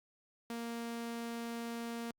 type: tone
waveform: sawtooth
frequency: 233.1 Hz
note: A#3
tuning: in tune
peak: -35 dBFS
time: 0.5-2.11 s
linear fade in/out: 2 ms
effects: Opus 48 kbps